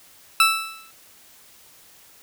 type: tone with exponential decay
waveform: 20% pulse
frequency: 1318.5 Hz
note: E6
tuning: in tune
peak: -6 dBFS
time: 0.4-0.91 s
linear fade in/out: 2 ms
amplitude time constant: 110 ms
effects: white hiss -51 dBFS RMS until 2.22 s